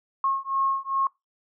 sine beating tone pair, 1083 / 1085.5 Hz, C#6 / C#6, -41 / -37 cents, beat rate 2.5 Hz, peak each -26 dBFS, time 0.24-1.07 s, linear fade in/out 2 ms, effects noise-tail reverb RT60 0.2 s tail -23 dB re dry

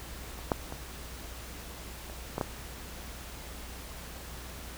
clicks, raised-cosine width 1 ms, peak -30 / -11 / -24 / -29 / -17 / -14 dBFS, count 6, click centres 0.39 / 0.518 / 0.724 / 2.099 / 2.381 / 2.412 s, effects added 60 Hz sine -45 dBFS peak until 4.77 s + pink hiss -45 dBFS RMS until 4.77 s

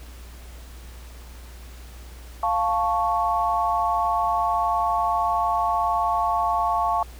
sine chord, F augmented, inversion none, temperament equal, 698.5 / 880 / 1108.7 Hz, F5 / A5 / C#6, 0 / 0 / 0 cents, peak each -24 dBFS, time 2.43-7.03 s, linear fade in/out 2 ms, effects added 60 Hz sine -39 dBFS peak until 7.19 s + pink hiss -48 dBFS RMS until 7.19 s

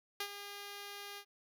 5% pulse tone with ADSR envelope, 405 Hz, G#4, 43 cents flat, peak -24 dBFS, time 0.2-1.25 s, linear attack 5 ms, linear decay 68 ms, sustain -10 dB, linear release 74 ms, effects none

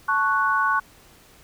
sine chord, F# minor, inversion first, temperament equal, 880 / 1108.7 / 1480 Hz, A5 / C#6 / F#6, 0 / 0 / 0 cents, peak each -27 / -21 / -22 dBFS, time 0.08-0.8 s, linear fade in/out 10 ms, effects pink hiss -52 dBFS RMS until 1.43 s

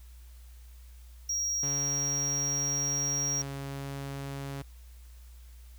triangle tone, 5650 Hz, F8, 19 cents sharp, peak -27 dBFS, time 1.29-3.42 s, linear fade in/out 5 ms
sawtooth tone with pitch glide, 140 to 138.39 Hz, C#3 to C#3, +18 to -3 cents, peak -32 dBFS, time 1.63-4.62 s, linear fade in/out 2 ms, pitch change -21 cents, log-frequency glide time 3.33-3.42 s
effects added 60 Hz sine -47 dBFS peak until 5.78 s + white hiss -62 dBFS RMS until 5.78 s

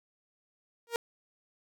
sawtooth tone with exponential growth, 468.6 Hz, A#4, 9 cents sharp, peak -21 dBFS, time 0.87-0.96 s, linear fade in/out 1 ms, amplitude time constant 18 ms, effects none

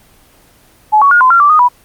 sine tone with pitch steps, 854 / 1121 / 1430 / 1024 / 1376 / 1166 / 1237 / 981 Hz, G#5 / C#6 / F6 / C6 / F6 / D6 / D#6 / B5, +48 / +19 / +41 / -38 / -26 / -13 / -10 / -12 cents, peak -4 dBFS, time 0.92-1.688 s, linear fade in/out 20 ms, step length 96 ms, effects pink hiss -46 dBFS RMS until 1.84 s + Opus 24 kbps

